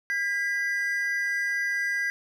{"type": "tone pair together", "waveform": "triangle", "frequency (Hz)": [1620.2, 1975.5], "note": ["G#6", "B6"], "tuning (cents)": [-43, 0], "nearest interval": "minor third", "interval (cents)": 343, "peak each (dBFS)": -26, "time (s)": [0.1, 2.1], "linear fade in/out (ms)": 0, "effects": []}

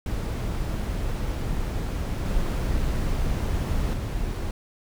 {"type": "noise with level steps", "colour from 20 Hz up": "brown", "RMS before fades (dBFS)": [-27, -25, -28], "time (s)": [0.06, 4.51], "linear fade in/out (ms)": 2, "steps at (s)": [2.25, 3.93], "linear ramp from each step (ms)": 10, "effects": []}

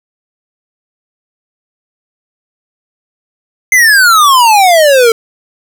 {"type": "exponential sweep", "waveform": "square", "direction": "down", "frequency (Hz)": [2104, 444.3], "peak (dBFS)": -4, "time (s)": [3.72, 5.12], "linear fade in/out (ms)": 2, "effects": []}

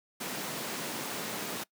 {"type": "high-pass noise", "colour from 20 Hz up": "pink", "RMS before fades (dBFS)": -37, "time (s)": [0.2, 1.64], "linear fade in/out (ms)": 10, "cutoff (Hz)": 160, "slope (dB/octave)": 24, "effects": ["noise-tail reverb RT60 0.1 s tail -22 dB re dry"]}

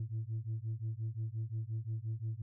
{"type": "beating tone pair", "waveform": "sine", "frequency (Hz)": [108.6, 114.3], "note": ["A2", "A#2"], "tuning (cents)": [-22, -34], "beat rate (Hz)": 5.7, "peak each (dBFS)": [-37, -37], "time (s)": [0, 2.42], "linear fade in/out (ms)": 5, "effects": ["tanh soft clip ceiling -32 dBFS"]}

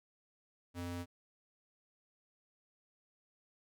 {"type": "ring-modulated tone", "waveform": "square", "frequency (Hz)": 175.5, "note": "F3", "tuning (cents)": 9, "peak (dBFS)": -37, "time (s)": [0.74, 1.06], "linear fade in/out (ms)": 50, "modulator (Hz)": 83.2, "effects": []}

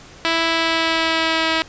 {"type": "tone with pitch glide", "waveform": "5% pulse", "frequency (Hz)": [329.6, 323], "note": ["E4", "E4"], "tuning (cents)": [0, -35], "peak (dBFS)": -5, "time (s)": [0.25, 1.62], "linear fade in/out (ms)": 0, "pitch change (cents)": -35, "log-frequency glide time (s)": [0.45, 1.49], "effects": ["pink hiss -42 dBFS RMS until 1.68 s", "resampled to 16000 Hz"]}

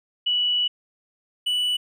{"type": "tone pair in turn", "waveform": ["sine", "triangle"], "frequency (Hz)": [2948, 2960], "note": ["F#7", "F#7"], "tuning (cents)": [-7, 0], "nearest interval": "unison", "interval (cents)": 7, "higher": "second", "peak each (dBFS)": -19, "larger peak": "neither", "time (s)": [[0.26, 0.68], [1.46, 1.77]], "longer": "first", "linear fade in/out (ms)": 10, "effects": []}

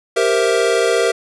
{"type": "chord", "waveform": "square", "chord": "C dominant seventh", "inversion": "second", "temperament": "equal", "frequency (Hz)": [392, 466.2, 523.3, 659.3], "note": ["G4", "Bb4", "C5", "E5"], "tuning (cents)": [0, 0, 0, 0], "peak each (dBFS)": [-20, -17, -23, -21], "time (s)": [0.16, 1.12], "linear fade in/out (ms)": 10, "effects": ["resampled to 24000 Hz"]}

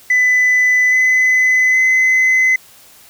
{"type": "tone with pitch steps", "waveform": "sine", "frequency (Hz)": [2000, 2019, 2037], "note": ["B6", "B6", "C7"], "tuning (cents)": [21, 38, -47], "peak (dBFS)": -7, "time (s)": [0.1, 2.56], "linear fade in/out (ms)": 5, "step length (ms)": 820, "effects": ["tanh soft clip ceiling -8 dBFS", "white hiss -44 dBFS RMS until 3.09 s"]}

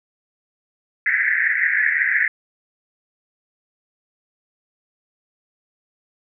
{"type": "band-pass noise", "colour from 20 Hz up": "white", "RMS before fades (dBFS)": -19, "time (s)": [1.06, 2.28], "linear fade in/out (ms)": 2, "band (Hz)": [1600, 2100], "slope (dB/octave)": 96, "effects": []}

